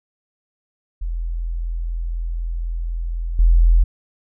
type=tone with level steps; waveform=sine; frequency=42 Hz; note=E1; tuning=33 cents sharp; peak=-21 / -9 dBFS; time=1.01-3.84 s; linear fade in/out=10 ms; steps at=3.39 s; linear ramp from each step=2 ms; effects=none